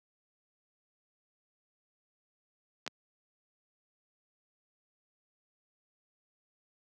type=clicks; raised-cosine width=0.2 ms; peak=-24 / -16 dBFS; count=2; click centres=2.865 / 2.877 s; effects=high-pass 150 Hz 12 dB/octave